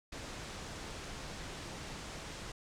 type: low-pass noise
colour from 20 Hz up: pink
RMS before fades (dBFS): -45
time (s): 0.12-2.52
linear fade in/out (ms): 5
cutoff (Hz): 8000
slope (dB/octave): 24
effects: none